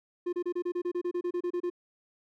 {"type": "tone bursts", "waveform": "triangle", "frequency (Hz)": 353, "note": "F4", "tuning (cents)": 19, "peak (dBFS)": -26, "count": 15, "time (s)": [0.26, 1.701], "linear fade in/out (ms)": 10, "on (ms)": 69, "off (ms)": 29, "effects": []}